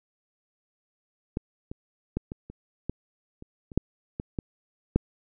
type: clicks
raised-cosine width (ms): 3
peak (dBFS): -15 / -23 / -14 / -22 / -28 / -16 / -29 / -29 / -8 / -18 / -16 / -7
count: 12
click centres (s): 1.371 / 1.715 / 2.17 / 2.319 / 2.5 / 2.896 / 3.424 / 3.718 / 3.776 / 4.199 / 4.388 / 4.96
effects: none